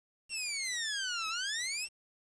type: exponential two-way sweep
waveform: 15% pulse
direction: down then up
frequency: 2777 to 1272 to 2777 Hz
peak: -27 dBFS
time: 0.29-1.89 s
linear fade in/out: 50 ms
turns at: 1.28 s
effects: resampled to 22050 Hz + 9-bit